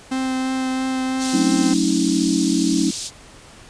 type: tone with vibrato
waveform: 45% pulse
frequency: 260.9 Hz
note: C4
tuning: 5 cents flat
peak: -20 dBFS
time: 0.11-1.74 s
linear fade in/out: 10 ms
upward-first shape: triangle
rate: 3 Hz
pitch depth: 10 cents each way
type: band-pass noise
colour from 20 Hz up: pink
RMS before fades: -29 dBFS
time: 1.18-3.11 s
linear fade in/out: 50 ms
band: 3900 to 9000 Hz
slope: 24 dB/octave
type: chord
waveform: sine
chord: D# half-diminished seventh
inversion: first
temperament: equal with one note detuned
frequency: 185 / 220 / 277.2 / 319 Hz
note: F#3 / A3 / C#4 / D#4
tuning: 0 / 0 / 0 / +43 cents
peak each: -23 / -24 / -20 / -20 dBFS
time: 1.33-2.91 s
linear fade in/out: 10 ms
effects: pink hiss -44 dBFS RMS until 3.69 s + resampled to 22050 Hz